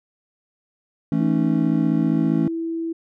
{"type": "chord", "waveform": "triangle", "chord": "A major", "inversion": "second", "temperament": "just", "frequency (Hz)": [165, 220, 275], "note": ["E3", "A3", "C#4"], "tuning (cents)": [2, 0, -14], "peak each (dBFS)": -20, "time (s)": [1.12, 2.48], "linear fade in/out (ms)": 2}
{"type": "tone with pitch glide", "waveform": "sine", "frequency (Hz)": [311.1, 329.6], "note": ["D#4", "E4"], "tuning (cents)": [0, 0], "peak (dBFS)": -23, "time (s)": [1.2, 2.93], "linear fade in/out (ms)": 10, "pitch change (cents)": 100, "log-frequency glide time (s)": [1.94, 2.44]}
{"effects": []}